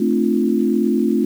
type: chord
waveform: sine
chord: D minor seventh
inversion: second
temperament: equal with one note detuned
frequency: 220 / 261.6 / 299.5 / 349.2 Hz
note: A3 / C4 / D4 / F4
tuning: 0 / 0 / +34 / 0 cents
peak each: -18 / -20 / -22 / -20 dBFS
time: 0-1.25 s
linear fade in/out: 5 ms
effects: 7-bit